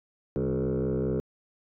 sine tone with frequency modulation, 288.7 Hz, D4, 30 cents flat, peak -23 dBFS, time 0.36-1.2 s, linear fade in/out 0 ms, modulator 64.9 Hz, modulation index 3, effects tanh soft clip ceiling -23 dBFS

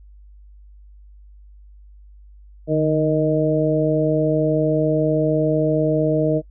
harmonic tone with a mistuned harmonic, 155.56 Hz, D#3, in tune, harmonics 1 / 2 / 3 / 4, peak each -21 / -21 / -21 / -21 dBFS, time 2.67-6.42 s, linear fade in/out 50 ms, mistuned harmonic 1, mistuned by -47 cents, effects noise-tail reverb RT60 0.1 s tail -24 dB re dry + added 50 Hz sine -42 dBFS peak until 6.5 s

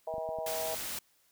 harmonic tone, 160.3 Hz, E3, 48 cents flat, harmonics 3 / 4 / 5 / 6, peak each -42 / -35 / -42 / -46 dBFS, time 0.07-0.75 s, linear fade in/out 5 ms
clicks, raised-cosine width 3 ms, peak -36 dBFS, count 4, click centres 0.14 / 0.182 / 0.29 / 0.387 s
white noise, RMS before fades -38 dBFS, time 0.46-0.99 s, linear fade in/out 5 ms
effects white hiss -69 dBFS RMS until 1.31 s

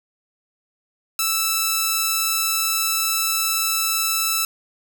5% pulse tone, 1318.5 Hz, E6, in tune, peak -7 dBFS, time 1.19-4.45 s, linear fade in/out 2 ms, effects none

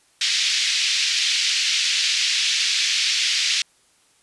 white band-pass noise, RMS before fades -21 dBFS, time 0.21-3.62 s, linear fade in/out 2 ms, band 2200 to 5400 Hz, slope 24 dB/octave, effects white hiss -59 dBFS RMS until 4.22 s + resampled to 24000 Hz

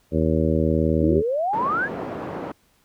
harmonic tone, 79.4 Hz, D#2, 36 cents sharp, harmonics 1 / 2 / 3 / 4 / 5 / 6 / 7, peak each -24 / -24 / -24 / -25 / -27 / -27 / -27 dBFS, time 0.11-1.23 s, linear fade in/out 50 ms
sine exponential sweep, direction up, 273.3 to 1760 Hz, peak -20 dBFS, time 1-1.89 s, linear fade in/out 50 ms
pink band-pass noise, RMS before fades -31 dBFS, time 1.53-2.52 s, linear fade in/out 5 ms, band 220 to 880 Hz, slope 12 dB/octave
effects pink hiss -62 dBFS RMS until 2.84 s

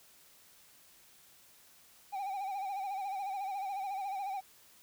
triangle tone with vibrato, 785 Hz, G5, 2 cents sharp, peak -33 dBFS, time 2.12-4.41 s, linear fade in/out 20 ms, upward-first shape sine, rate 14 Hz, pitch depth 73 cents each way, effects white hiss -61 dBFS RMS until 4.82 s

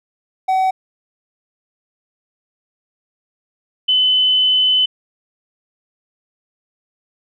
triangle / sine tone pair in turn, 756 / 3024 Hz, F#5 / F#7, +37 / +37 cents, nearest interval 2 octaves, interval 2400 cents, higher second, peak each -11 dBFS, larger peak neither, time 0.48-0.71 / 3.88-4.86 s, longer second, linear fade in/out 10 ms, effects none

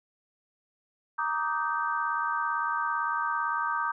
sine chord, Eb major seventh, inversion second, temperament just, 933.4 / 1166.7 / 1244.5 / 1555.6 Hz, Bb5 / D6 / Eb6 / G6, +2 / -12 / 0 / -14 cents, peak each -32 dBFS, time 1.18-3.92 s, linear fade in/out 10 ms, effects none

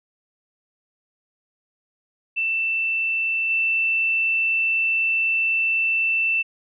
sine tone with level steps, 2668 Hz, E7, 20 cents sharp, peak -20 / -18 dBFS, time 2.36-6.43 s, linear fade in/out 20 ms, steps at 3.49 s, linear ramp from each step 20 ms, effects none

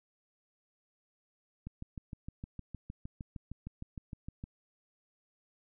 click train, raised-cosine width 5 ms, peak -29 dBFS, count 19, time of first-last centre 1.67-4.439 s, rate 6.5 Hz, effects none

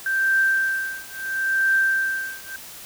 sine tone with tremolo, 1568 Hz, G6, in tune, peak -15 dBFS, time 0.06-2.56 s, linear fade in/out 2 ms, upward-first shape triangle, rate 0.74 Hz, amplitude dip 100%, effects white hiss -40 dBFS RMS until 2.85 s

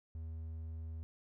triangle tone, 80.5 Hz, E2, 41 cents flat, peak -39 dBFS, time 0.15-1.03 s, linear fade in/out 0 ms, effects none

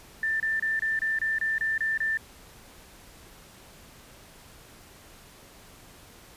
sine tone bursts, 1779 Hz, A6, 19 cents sharp, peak -24 dBFS, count 10, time 0.23-2.173 s, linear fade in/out 2 ms, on 170 ms, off 27 ms, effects pink hiss -51 dBFS RMS until 6.36 s + resampled to 32000 Hz

